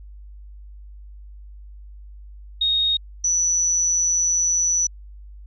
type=tone pair in turn; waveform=sine; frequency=3729 / 5935 Hz; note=A#7 / F#8; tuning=0 / +4 cents; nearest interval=minor sixth; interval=804 cents; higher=second; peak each=-17 dBFS; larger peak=neither; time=2.61-2.97 / 3.24-4.87 s; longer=second; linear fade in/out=5 ms; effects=added 50 Hz sine -38 dBFS peak until 5.46 s